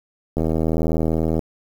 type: click train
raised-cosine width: 2 ms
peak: -8 dBFS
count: 83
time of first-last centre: 0.37-1.392 s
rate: 80.2 Hz
effects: 7-bit